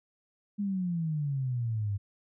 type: exponential sweep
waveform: sine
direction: down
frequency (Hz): 207.7 to 98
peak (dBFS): -28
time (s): 0.58-1.98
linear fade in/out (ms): 20
effects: none